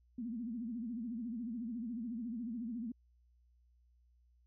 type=tone with vibrato; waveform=sine; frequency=233.1 Hz; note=A#3; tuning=in tune; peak=-38 dBFS; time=0.18-2.92 s; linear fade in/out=5 ms; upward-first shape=sine; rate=14 Hz; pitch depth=140 cents each way; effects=added 60 Hz sine -66 dBFS peak until 4.46 s